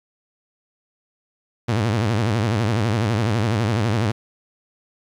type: tone with vibrato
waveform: sawtooth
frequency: 110 Hz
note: A2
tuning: in tune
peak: -14 dBFS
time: 1.68-4.12 s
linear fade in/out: 10 ms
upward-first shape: sine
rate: 12 Hz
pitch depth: 170 cents each way
effects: low-pass 6000 Hz 12 dB/octave + 9-bit